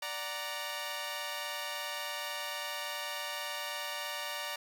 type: chord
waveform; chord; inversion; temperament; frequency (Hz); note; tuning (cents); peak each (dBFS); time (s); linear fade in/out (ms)
10% pulse; D augmented; none; equal; 587.3 / 740 / 932.3; D5 / F#5 / A#5; 0 / 0 / 0; -32 / -36 / -31; 0.02-4.56; 5
effects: none